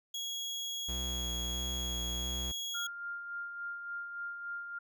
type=tone; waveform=30% pulse; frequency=3322 Hz; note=G#7; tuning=in tune; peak=-33 dBFS; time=0.14-2.87 s; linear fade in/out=5 ms
type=tone with vibrato; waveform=45% pulse; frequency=61.7 Hz; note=B1; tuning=1 cent flat; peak=-37 dBFS; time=0.88-2.52 s; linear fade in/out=10 ms; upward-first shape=sine; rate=1.5 Hz; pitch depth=61 cents each way
type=tone with tremolo; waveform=sine; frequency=1400 Hz; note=F6; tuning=4 cents sharp; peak=-36 dBFS; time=2.74-4.79 s; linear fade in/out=10 ms; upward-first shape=sine; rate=3.5 Hz; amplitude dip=45%
effects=none